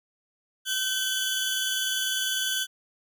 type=tone cluster; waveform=sawtooth; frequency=1532 / 3044 / 3394 Hz; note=G6 / F#7 / G#7; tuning=-40 / +48 / +37 cents; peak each=-27 dBFS; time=0.65-2.67 s; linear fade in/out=50 ms; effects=none